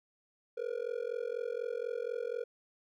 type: tone with amplitude modulation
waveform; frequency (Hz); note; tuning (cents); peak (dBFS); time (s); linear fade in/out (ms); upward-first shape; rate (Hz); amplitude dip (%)
triangle; 476.9; A#4; +39; -28; 0.57-2.44; 10; sine; 44.1; 100
effects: none